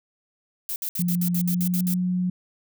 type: noise bursts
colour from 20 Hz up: violet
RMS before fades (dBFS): -29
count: 10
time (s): 0.69-1.938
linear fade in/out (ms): 0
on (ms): 69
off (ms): 62
type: tone with pitch glide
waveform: sine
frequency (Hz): 176 to 181.05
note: F3 to F#3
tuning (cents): +14 to -37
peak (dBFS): -21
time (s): 0.99-2.3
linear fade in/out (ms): 5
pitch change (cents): +49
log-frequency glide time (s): 1.44-1.85
effects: none